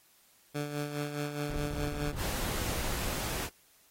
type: tone with tremolo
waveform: 15% pulse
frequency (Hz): 146.5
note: D3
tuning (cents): -4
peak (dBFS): -25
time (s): 0.54-2.13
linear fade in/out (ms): 20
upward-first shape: sine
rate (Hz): 4.8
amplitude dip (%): 55
type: noise bursts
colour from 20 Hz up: brown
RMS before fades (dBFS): -37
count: 8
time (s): 1.49-3.157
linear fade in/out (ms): 5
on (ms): 190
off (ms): 21
type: noise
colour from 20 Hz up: pink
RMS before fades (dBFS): -36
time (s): 2.16-3.5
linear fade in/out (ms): 50
effects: white hiss -64 dBFS RMS until 3.9 s + AAC 48 kbps